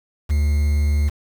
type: tone with quantisation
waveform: triangle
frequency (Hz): 73.5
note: D2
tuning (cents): +2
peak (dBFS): -13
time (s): 0.29-1.1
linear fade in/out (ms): 20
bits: 6
effects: none